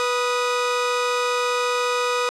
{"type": "tone pair together", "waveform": "sawtooth", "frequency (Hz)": [490.5, 1243.5], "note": ["B4", "D#6"], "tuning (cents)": [-12, -1], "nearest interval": "octave + major third", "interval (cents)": 1611, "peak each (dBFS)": [-18, -20], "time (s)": [0, 2.29], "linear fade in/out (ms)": 0, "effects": ["low-pass 7000 Hz 12 dB/octave"]}